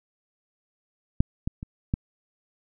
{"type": "clicks", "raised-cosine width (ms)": 5, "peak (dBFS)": [-6, -14, -22, -11], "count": 4, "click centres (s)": [1.205, 1.475, 1.629, 1.939], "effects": []}